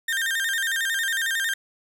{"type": "tone with vibrato", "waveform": "35% pulse", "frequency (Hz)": 1704, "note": "G#6", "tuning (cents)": 44, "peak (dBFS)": -21, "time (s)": [0.08, 1.54], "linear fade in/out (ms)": 5, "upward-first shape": "square", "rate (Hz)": 11, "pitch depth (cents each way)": 120, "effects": []}